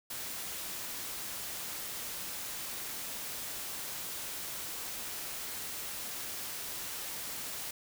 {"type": "noise", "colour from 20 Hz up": "white", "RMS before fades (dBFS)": -40, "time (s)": [0.1, 7.71], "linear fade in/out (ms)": 5, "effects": []}